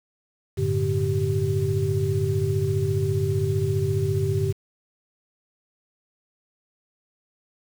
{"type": "tone cluster", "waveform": "sine", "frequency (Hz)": [95.6, 110.6, 144.7, 388.4], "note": ["G2", "A2", "D3", "G4"], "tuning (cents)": [-43, 9, -25, -16], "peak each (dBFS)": -26, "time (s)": [0.57, 4.53], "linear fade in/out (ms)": 20, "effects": ["7-bit"]}